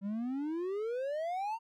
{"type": "exponential sweep", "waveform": "triangle", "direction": "up", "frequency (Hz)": [192.2, 932.3], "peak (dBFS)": -31, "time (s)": [0.01, 1.59], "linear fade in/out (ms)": 50, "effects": []}